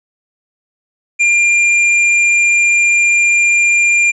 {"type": "tone with tanh clipping", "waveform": "sine", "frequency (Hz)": 2395, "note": "D7", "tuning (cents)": 33, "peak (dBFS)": -10, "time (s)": [1.19, 4.12], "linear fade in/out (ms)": 20, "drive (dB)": 11, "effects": ["resampled to 22050 Hz"]}